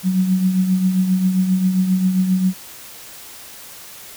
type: tone with tremolo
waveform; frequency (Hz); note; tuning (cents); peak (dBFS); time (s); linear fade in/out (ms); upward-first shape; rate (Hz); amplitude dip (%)
sine; 186.1; F#3; +10; -11; 0.03-2.54; 50; triangle; 7.5; 60
effects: white hiss -38 dBFS RMS until 4.16 s